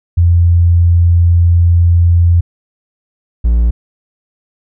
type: tone pair in turn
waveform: sine / triangle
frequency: 86 / 58.17 Hz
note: F2 / A#1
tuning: -26 / -3 cents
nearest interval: perfect fifth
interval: 677 cents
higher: first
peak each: -5 dBFS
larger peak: neither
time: 0.17-2.41 / 3.44-3.71 s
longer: first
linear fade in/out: 10 ms
effects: none